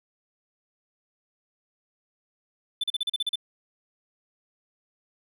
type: tone bursts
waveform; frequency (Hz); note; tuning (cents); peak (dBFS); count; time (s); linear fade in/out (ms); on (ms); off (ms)
triangle; 3518; A7; -1; -22; 9; 2.81-3.357; 5; 27; 38
effects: none